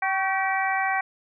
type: harmonic tone with a mistuned harmonic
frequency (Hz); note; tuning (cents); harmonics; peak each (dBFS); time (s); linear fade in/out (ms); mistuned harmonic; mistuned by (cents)
385.1; G4; -31; 2 / 3 / 4 / 5 / 6; -25 / -31 / -30 / -28 / -31; 0.02-1.01; 5; 3; -51
effects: none